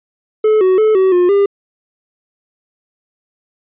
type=tone with pitch steps; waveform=triangle; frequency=431.5 / 373.5 / 433.3 / 378.7 / 356.4 / 400.7 Hz; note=A4 / F#4 / A4 / F#4 / F4 / G4; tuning=-34 / +16 / -27 / +40 / +35 / +38 cents; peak=-6 dBFS; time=0.44-1.46 s; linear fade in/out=5 ms; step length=170 ms; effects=resampled to 8000 Hz